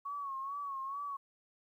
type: tone with vibrato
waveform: sine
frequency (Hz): 1108.7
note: C#6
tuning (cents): 0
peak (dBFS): -37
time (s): 0.05-1.17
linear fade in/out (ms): 10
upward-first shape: sine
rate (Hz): 2.3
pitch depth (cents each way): 66
effects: 12-bit